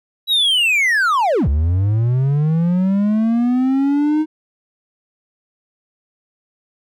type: linear two-way sweep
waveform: triangle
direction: down then up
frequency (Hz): 3931 to 67.5 to 313.6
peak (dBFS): -11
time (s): 0.27-4.26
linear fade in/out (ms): 50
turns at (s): 1.48
effects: none